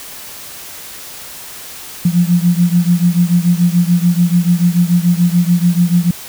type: beating tone pair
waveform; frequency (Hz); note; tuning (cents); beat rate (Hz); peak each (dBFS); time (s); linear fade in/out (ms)
sine; 172.1 / 179; F3 / F3; -25 / +43; 6.9; -11 / -13; 2.05-6.11; 5
effects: white hiss -31 dBFS RMS until 6.28 s